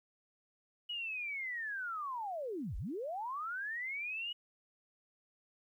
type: linear two-way sweep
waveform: sine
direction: down then up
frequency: 2935 to 31.9 to 2935 Hz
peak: -37 dBFS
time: 0.89-4.33 s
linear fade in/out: 10 ms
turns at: 2.77 s
effects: 12-bit